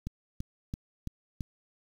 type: click train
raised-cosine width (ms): 5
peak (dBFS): -22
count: 5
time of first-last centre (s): 0.07-1.408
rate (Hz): 2.99
effects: 8-bit